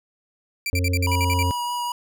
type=tone bursts; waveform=sawtooth; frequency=2349 Hz; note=D7; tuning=in tune; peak=-20 dBFS; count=9; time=0.66-1.428 s; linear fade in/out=2 ms; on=40 ms; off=51 ms
type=harmonic tone; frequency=90 Hz; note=F#2; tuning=47 cents flat; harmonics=1 / 3 / 5 / 6; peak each=-20 / -30 / -34 / -36 dBFS; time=0.73-1.51 s; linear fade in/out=0 ms
type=tone with vibrato; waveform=square; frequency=967 Hz; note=B5; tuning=37 cents flat; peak=-25 dBFS; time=1.07-1.92 s; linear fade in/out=2 ms; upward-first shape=sine; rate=4.9 Hz; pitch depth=9 cents each way
effects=none